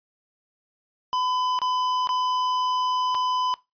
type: tone with dropouts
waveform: square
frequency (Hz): 1007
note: B5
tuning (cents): +33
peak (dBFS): -23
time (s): 1.13-3.54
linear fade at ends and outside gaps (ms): 0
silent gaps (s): 1.589-1.617 / 2.072-2.091 / 3.146-3.15
effects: noise-tail reverb RT60 0.2 s tail -19 dB re dry + resampled to 11025 Hz